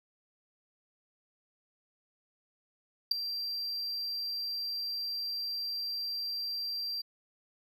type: tone with ADSR envelope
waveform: triangle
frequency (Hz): 4718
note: D8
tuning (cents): +7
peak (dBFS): -18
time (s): 3.11-7.02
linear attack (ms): 6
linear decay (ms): 6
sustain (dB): -14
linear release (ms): 14
effects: none